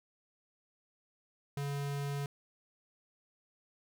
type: tone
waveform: square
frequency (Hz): 141.7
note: C#3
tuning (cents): +38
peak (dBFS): -35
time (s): 1.57-2.26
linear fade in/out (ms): 2
effects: none